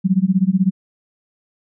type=tone with tremolo; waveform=sine; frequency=188.6 Hz; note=F#3; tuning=33 cents sharp; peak=-9 dBFS; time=0.04-0.71 s; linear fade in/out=20 ms; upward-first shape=sine; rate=16 Hz; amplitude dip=95%; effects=none